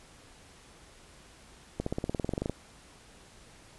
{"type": "accelerating click train", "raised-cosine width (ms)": 2, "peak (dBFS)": -17, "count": 15, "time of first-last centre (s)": [1.8, 2.497], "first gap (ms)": 64, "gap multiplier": 0.96, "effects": ["pink hiss -55 dBFS RMS until 3.78 s", "resampled to 24000 Hz"]}